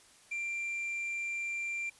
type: tone with quantisation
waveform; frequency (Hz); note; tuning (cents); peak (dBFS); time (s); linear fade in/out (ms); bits
triangle; 2368; D7; +14; -32; 0.31-1.9; 10; 10
effects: white hiss -60 dBFS RMS until 1.99 s + resampled to 24000 Hz

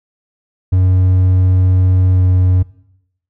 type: tone with pitch glide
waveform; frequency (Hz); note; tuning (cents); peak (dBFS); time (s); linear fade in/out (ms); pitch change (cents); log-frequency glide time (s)
triangle; 92.5 to 91.81; F#2 to F#2; 0 to -13; -6; 0.72-2.63; 10; -13; 2.12-2.22
effects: noise-tail reverb RT60 0.8 s tail -20 dB re dry

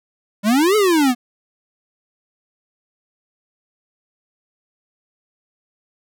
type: exponential two-way sweep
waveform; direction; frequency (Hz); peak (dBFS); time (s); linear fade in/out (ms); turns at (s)
square; up then down; 195.4 to 440 to 235.6; -13; 0.43-1.15; 50; 0.76
effects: none

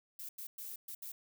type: noise bursts at uneven times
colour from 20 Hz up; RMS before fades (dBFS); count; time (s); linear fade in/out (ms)
violet; -45; 5; 0.19-0.29 / 0.38-0.47 / 0.58-0.76 / 0.88-0.95 / 1.02-1.12; 5
effects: none

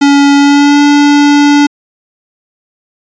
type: tone with pitch glide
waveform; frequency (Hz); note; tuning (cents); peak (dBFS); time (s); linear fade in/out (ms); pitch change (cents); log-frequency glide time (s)
square; 282.7 to 289.3; C#4 to D4; +34 to -26; -4; 0.01-1.67; 10; +40; 0.36-0.81
effects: resampled to 16000 Hz

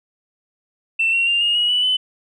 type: tone with pitch steps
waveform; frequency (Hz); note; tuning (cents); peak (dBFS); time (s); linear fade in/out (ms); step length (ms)
sine; 2684 / 2737 / 2792 / 2847 / 2903 / 2961 / 3020; E7 / F7 / F7 / F7 / F#7 / F#7 / F#7; +31 / -36 / -1 / +33 / -34 / +1 / +35; -14; 0.99-1.97; 10; 140
effects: tanh soft clip ceiling -10 dBFS

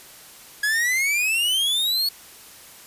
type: exponential sweep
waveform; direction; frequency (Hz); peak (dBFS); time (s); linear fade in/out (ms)
45% pulse; up; 1661.2 to 4435; -19; 0.63-2.09; 5
effects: white hiss -45 dBFS RMS until 2.86 s + resampled to 32000 Hz

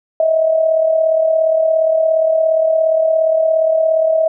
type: tone with amplitude modulation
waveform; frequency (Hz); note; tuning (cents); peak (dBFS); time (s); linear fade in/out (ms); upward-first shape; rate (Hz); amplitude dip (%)
sine; 642; E5; -46; -8; 0.2-4.28; 2; sine; 37.2; 55
effects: none

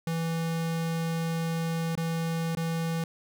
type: tone with dropouts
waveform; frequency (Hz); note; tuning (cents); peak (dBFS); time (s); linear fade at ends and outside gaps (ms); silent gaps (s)
square; 164.81; E3; 0; -28; 0.07-3.04; 2; 1.954-1.975 / 2.551-2.571
effects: none

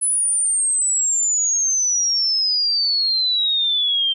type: exponential sweep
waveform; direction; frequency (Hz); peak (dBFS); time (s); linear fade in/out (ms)
sine; down; 10150 to 3136; -16; 0.01-4.14; 20
effects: none

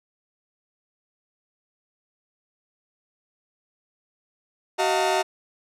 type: tone cluster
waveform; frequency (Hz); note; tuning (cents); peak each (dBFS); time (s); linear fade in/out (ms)
40% pulse; 378.5 / 633 / 710 / 906; F#4 / D#5 / F5 / A#5; +39 / +30 / +28 / -50; -25; 4.78-5.23; 20
effects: low-pass 9000 Hz 12 dB/octave

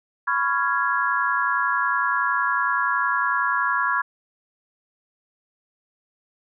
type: chord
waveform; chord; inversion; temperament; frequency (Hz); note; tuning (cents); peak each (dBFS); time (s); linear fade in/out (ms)
sine; C# dominant seventh; third; just; 997.9 / 1108.7 / 1385.9 / 1663.1; B5 / C#6 / E#6 / G#6; +18 / 0 / -14 / +2; -26 / -25 / -25 / -24; 0.27-4.02; 10
effects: none

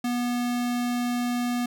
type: tone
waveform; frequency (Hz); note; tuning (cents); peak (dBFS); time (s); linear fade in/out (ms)
square; 243.2; B3; -26; -25; 0.04-1.66; 5
effects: none

